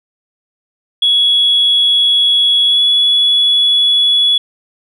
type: tone with pitch glide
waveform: sine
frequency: 3359 to 3392 Hz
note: G#7 to G#7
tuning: +19 to +36 cents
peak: -7 dBFS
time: 1.02-4.38 s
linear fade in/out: 5 ms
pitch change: +17 cents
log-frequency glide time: 2.67-2.8 s
effects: tanh soft clip ceiling -3 dBFS